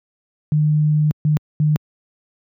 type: tone bursts at uneven times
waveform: sine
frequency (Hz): 151.6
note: D#3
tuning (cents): -45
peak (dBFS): -12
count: 3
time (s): 0.52-1.11 / 1.25-1.37 / 1.6-1.76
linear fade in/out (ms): 0
effects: high-pass 100 Hz 12 dB/octave